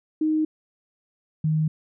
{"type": "tone pair in turn", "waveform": "sine", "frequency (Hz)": [311.1, 156.04], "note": ["D#4", "D#3"], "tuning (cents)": [0, 5], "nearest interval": "octave", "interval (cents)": 1195, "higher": "first", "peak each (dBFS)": -19, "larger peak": "neither", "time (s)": [[0.21, 0.45], [1.44, 1.68]], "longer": "neither", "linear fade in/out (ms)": 5, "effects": []}